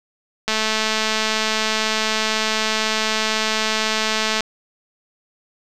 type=click train; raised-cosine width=0.2 ms; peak=-3 dBFS; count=857; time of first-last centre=0.48-4.407 s; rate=218 Hz; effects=none